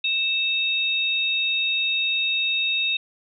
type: tone pair together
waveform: sine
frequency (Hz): 2637 / 3729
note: E7 / A#7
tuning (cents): 0 / 0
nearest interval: tritone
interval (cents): 600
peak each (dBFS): -23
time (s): 0.04-2.97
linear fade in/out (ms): 5
effects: none